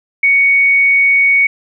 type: tone with frequency modulation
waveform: sine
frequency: 2230 Hz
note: C#7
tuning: 10 cents sharp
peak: -7 dBFS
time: 0.23-1.47 s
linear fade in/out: 5 ms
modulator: 116 Hz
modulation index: 0.21
effects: none